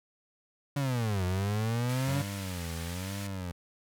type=linear two-way sweep; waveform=35% pulse; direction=down then up; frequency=144.8 to 89 to 142.6 Hz; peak=-26 dBFS; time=0.76-2.22 s; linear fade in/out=5 ms; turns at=1.25 s
type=band-pass noise; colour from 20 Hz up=pink; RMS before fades=-45 dBFS; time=1.89-3.27 s; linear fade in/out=5 ms; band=1500 to 14000 Hz; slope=24 dB/octave
type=tone with vibrato; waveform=25% pulse; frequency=90.6 Hz; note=F#2; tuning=36 cents flat; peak=-31 dBFS; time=2.07-3.52 s; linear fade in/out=10 ms; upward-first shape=sine; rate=1.1 Hz; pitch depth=170 cents each way
effects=none